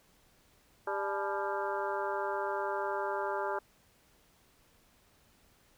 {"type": "harmonic tone with a mistuned harmonic", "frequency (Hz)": 198.6, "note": "G3", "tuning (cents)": 23, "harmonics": [2, 3, 4, 5, 6, 7, 8], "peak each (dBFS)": [-37, -38, -37, -40, -42, -41, -44], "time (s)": [0.87, 3.59], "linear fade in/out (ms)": 5, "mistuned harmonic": 4, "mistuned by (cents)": 140, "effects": ["pink hiss -66 dBFS RMS until 5.77 s"]}